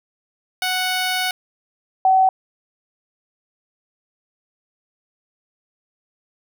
10% pulse / sine tone pair in turn, 740 / 758.2 Hz, F#5 / F#5, 0 / +42 cents, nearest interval unison, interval 42 cents, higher second, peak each -11 dBFS, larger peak neither, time 0.62-1.31 / 2.05-2.29 s, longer first, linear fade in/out 2 ms, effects none

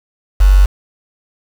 sine tone with quantisation, 47.74 Hz, G1, 45 cents flat, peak -4 dBFS, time 0.4-0.66 s, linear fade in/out 10 ms, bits 4, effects none

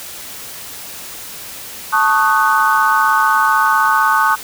sine chord, D# half-diminished seventh, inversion second, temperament equal with one note detuned, 880 / 1108.7 / 1244.5 / 1497.2 Hz, A5 / C#6 / D#6 / F#6, 0 / 0 / 0 / +20 cents, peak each -16 dBFS, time 1.92-4.36 s, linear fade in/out 20 ms, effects white hiss -31 dBFS RMS until 4.43 s

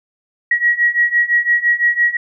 sine beating tone pair, 1906 / 1911.9 Hz, A#6 / A#6, +38 / +43 cents, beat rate 5.9 Hz, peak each -16 / -14 dBFS, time 0.51-2.17 s, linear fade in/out 5 ms, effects none

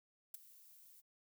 violet noise with ADSR envelope, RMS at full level -42 dBFS, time 0.34-1.02 s, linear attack 5 ms, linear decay 10 ms, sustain -20 dB, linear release 28 ms, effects none

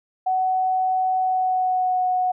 sine tone with pitch glide, 748 to 735.1 Hz, F#5 to F#5, +19 to -11 cents, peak -18 dBFS, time 0.26-2.32 s, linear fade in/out 10 ms, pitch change -30 cents, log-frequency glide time 1.17-2.05 s, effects none

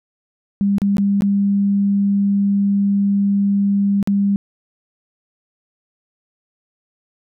sine tone with dropouts, 200 Hz, G3, 35 cents sharp, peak -13 dBFS, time 0.61-4.36 s, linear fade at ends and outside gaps 0 ms, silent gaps 0.783-0.818 / 0.969-0.982 / 1.208-1.221 / 4.028-4.074 s, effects none

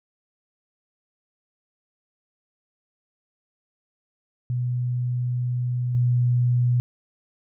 sine tone pair in turn, 123.47 / 122.62 Hz, B2 / B2, 0 / -12 cents, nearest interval unison, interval 12 cents, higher first, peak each -22 / -17 dBFS, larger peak second, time 4.5-5.95 / 5.95-6.8 s, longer first, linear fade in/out 0 ms, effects none

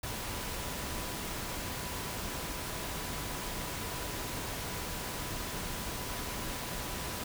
sine tone in noise, 987.8 Hz, B5, in tune, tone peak -49 dBFS, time 0.03-7.24 s, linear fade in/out 5 ms, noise pink, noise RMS -38 dBFS, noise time 0.03-7.24 s, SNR -14 dB, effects none

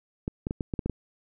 clicks, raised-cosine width 3 ms, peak -16 dBFS, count 8, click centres 0.279 / 0.469 / 0.509 / 0.608 / 0.738 / 0.792 / 0.86 / 0.897 s, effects none

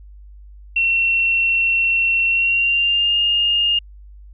sine tone with pitch glide, 2717 to 2831 Hz, F7 to F7, -48 to +23 cents, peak -14 dBFS, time 0.76-3.79 s, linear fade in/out 5 ms, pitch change +71 cents, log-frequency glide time 2.28-3.18 s, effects added 50 Hz sine -38 dBFS peak until 4.33 s

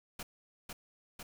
pink noise with echo, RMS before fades -42 dBFS, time 0.19-0.23 s, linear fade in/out 5 ms, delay 500 ms, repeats 2, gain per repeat -2 dB, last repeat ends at 1.23 s, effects none

